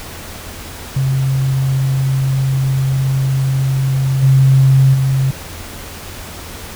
sine tone with level steps, 133.8 Hz, C3, 39 cents sharp, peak -12 / -6 / -11 dBFS, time 0.96-5.31 s, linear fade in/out 5 ms, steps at 4.22 / 4.93 s, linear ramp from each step 20 ms, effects added 85 Hz sine -36 dBFS peak until 6.75 s + pink hiss -31 dBFS RMS until 6.75 s

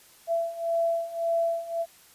sine beating tone pair, 669 / 670.8 Hz, E5 / E5, +25 / +30 cents, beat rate 1.8 Hz, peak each -29 / -26 dBFS, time 0.27-1.86 s, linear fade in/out 50 ms, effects white hiss -55 dBFS RMS until 2.14 s + resampled to 32000 Hz

